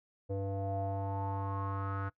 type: tone with low-pass filter sweep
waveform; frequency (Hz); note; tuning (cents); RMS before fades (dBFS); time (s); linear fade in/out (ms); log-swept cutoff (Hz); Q
square; 98; G2; 0; -36; 0.29-2.1; 20; 530 to 1400; 6.8
effects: noise-tail reverb RT60 0.1 s tail -20 dB re dry